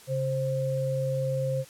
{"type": "tone pair together", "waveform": "sine", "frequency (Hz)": [136.16, 527], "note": ["C#3", "C5"], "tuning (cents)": [-31, 12], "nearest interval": "octave + major seventh", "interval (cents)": 2343, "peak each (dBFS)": -28, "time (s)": [0.07, 1.65], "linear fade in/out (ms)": 50, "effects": ["white hiss -51 dBFS RMS until 1.69 s", "low-pass 12000 Hz 12 dB/octave"]}